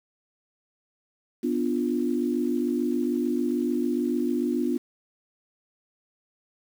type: chord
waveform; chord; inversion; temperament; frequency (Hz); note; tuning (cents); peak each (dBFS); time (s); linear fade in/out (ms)
sine; B diminished; none; equal; 246.9 / 293.7 / 349.2; B3 / D4 / F4; 0 / 0 / 0; -26 / -28 / -28; 1.43-4.78; 10
effects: 8-bit